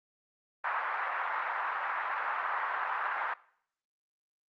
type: band-pass noise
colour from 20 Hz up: pink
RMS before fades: -33 dBFS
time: 0.64-3.34 s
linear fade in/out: 5 ms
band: 900 to 1700 Hz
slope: 24 dB/octave
effects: noise-tail reverb RT60 0.6 s tail -20 dB re dry + Opus 32 kbps